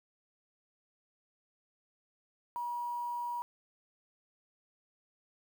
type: tone with quantisation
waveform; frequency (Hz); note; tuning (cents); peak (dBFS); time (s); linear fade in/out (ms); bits
sine; 960; B5; -49; -34; 2.56-3.42; 0; 9
effects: none